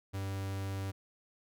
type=tone; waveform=45% pulse; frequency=97.4 Hz; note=G2; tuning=11 cents flat; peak=-35 dBFS; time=0.13-0.92 s; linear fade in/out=20 ms; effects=none